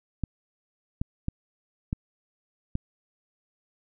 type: clicks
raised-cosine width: 5 ms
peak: -15 dBFS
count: 5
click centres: 0.237 / 1.015 / 1.284 / 1.929 / 2.754 s
effects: none